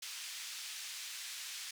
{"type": "band-pass noise", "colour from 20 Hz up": "white", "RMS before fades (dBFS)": -45, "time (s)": [0.02, 1.71], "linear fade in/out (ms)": 5, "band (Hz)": [2100, 6400], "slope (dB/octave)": 12, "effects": []}